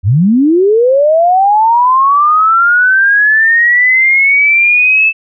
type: linear sweep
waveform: sine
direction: up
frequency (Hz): 82 to 2637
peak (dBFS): -5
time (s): 0.03-5.13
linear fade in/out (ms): 50
effects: none